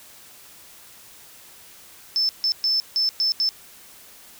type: tone bursts at uneven times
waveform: sine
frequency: 5274 Hz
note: E8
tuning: in tune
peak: -18 dBFS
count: 6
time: 2.16-2.29 / 2.44-2.52 / 2.64-2.8 / 2.96-3.09 / 3.2-3.32 / 3.4-3.49 s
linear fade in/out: 0 ms
effects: white hiss -47 dBFS RMS until 4.39 s